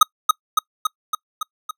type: tone with echo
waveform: square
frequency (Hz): 1256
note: D#6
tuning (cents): +16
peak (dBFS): -7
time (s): 0.01-0.03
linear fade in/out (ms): 5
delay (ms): 280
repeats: 6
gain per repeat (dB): -3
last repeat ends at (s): 1.71
effects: noise-tail reverb RT60 0.1 s tail -26 dB re dry